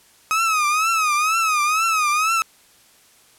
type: tone with vibrato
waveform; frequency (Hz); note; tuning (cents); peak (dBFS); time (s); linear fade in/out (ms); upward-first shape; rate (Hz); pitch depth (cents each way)
30% pulse; 1264; D#6; +27; -14; 0.31-2.42; 0; triangle; 2.1; 130
effects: white hiss -53 dBFS RMS until 3.38 s + low-pass 12000 Hz 12 dB/octave